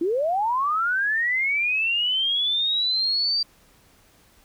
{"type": "linear sweep", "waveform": "sine", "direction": "up", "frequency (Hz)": [314.4, 4699], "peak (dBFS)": -20, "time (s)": [0.01, 3.43], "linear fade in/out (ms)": 5, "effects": ["pink hiss -57 dBFS RMS until 4.44 s"]}